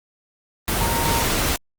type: tone in noise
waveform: sine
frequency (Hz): 925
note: A#5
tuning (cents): -14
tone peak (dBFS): -24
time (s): 0.81-1.23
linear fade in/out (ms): 0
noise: pink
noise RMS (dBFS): -21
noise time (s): 0.68-1.56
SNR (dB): -6
effects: Opus 24 kbps